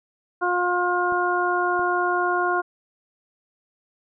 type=harmonic tone; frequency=356 Hz; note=F4; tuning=33 cents sharp; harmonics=1 / 2 / 3 / 4; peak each=-25 / -25 / -25 / -25 dBFS; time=0.41-2.62 s; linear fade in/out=20 ms
type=clicks; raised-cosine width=2 ms; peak=-26 dBFS; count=2; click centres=1.123 / 1.794 s
effects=none